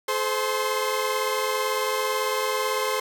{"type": "tone cluster", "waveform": "sawtooth", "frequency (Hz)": [428.7, 518, 1054], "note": ["A4", "C5", "C6"], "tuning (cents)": [-45, -17, 12], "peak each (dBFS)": -24, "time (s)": [0.08, 3], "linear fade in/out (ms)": 5, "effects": []}